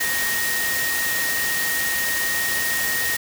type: tone in noise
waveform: sine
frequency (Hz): 1864.7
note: A#6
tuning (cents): 0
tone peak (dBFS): -23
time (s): 0-3.17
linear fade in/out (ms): 10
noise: white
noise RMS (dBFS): -25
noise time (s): 0-3.17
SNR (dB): -1
effects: none